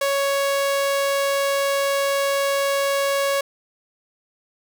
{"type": "tone", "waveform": "sawtooth", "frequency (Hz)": 556, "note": "C#5", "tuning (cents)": 5, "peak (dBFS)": -15, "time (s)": [0.01, 3.41], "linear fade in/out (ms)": 5, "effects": []}